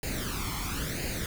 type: noise with flanger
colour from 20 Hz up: pink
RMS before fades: -33 dBFS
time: 0.03-1.26 s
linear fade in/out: 2 ms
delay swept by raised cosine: 0.43 to 0.94 ms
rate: 0.98 Hz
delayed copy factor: +0.7
effects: none